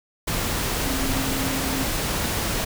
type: tone in noise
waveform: sine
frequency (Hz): 266.9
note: C4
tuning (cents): +35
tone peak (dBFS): -28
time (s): 0.85-1.84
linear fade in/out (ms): 10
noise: pink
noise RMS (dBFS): -25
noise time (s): 0.27-2.65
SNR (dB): -6
effects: none